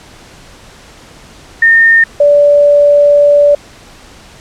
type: tone pair in turn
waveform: sine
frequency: 1824 / 580.2 Hz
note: A#6 / D5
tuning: -38 / -21 cents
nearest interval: octave + minor sixth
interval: 1983 cents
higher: first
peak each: -3 dBFS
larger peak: neither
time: 1.62-2.04 / 2.2-3.55 s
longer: second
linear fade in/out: 5 ms
effects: pink hiss -37 dBFS RMS until 4.4 s + low-pass 8000 Hz 12 dB/octave